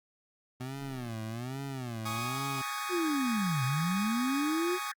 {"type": "tone with vibrato", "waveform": "25% pulse", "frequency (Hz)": 123.47, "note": "B2", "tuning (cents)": 0, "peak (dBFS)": -32, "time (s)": [0.6, 2.62], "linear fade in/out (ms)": 10, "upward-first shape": "sine", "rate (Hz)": 1.2, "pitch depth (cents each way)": 200}
{"type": "chord", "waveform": "sawtooth", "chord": "Ab suspended fourth", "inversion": "none", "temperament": "equal with one note detuned", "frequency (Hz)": [830.6, 1114.5, 1244.5], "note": ["Ab5", "Db6", "Eb6"], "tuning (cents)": [0, 9, 0], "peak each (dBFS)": [-38, -35, -33], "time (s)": [2.05, 4.92], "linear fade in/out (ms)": 10}
{"type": "band-pass noise", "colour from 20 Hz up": "pink", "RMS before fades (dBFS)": -46, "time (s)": [2.6, 4.94], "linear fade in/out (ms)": 20, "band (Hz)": [1500, 1900], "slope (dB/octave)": 96}
{"type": "linear two-way sweep", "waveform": "sine", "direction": "down then up", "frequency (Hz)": [370.4, 124.7, 370.4], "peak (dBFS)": -28, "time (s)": [2.89, 4.79], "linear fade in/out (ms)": 50, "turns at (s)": 3.64}
{"effects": ["Opus 48 kbps"]}